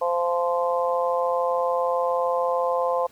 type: harmonic tone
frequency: 173.2 Hz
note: F3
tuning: 14 cents flat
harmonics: 3 / 4 / 5 / 6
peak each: -23 / -28 / -29 / -27 dBFS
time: 0.01-3.07 s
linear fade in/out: 10 ms
effects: pink hiss -55 dBFS RMS until 3.11 s + high-pass 80 Hz 12 dB/octave